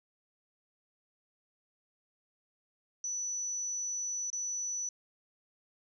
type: tone with dropouts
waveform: sine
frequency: 5950 Hz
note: F#8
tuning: 9 cents sharp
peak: -33 dBFS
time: 3.04-4.89 s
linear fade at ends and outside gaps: 2 ms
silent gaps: 4.302-4.329 s
effects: none